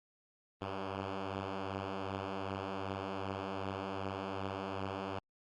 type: beating tone pair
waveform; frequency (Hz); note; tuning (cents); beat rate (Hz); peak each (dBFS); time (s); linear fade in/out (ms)
5% pulse; 94.9 / 97.5; F#2 / G2; +44 / -9; 2.6; -33 / -27; 0.61-5.19; 5
effects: low-pass 3000 Hz 12 dB/octave + Opus 32 kbps